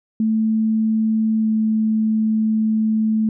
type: tone with pitch glide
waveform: sine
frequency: 220 to 218.6 Hz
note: A3 to A3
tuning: 0 to -11 cents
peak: -15 dBFS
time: 0.2-3.29 s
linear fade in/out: 2 ms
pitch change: -11 cents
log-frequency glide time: 1.41-1.46 s
effects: none